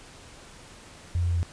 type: tone with pitch steps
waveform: sine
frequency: 87.31 / 86.76 / 86.21 / 85.66 Hz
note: F2 / F2 / F2 / F2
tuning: 0 / -11 / -22 / -33 cents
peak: -22 dBFS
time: 1.15-1.43 s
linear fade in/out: 0 ms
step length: 70 ms
effects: pink hiss -48 dBFS RMS until 1.52 s + resampled to 22050 Hz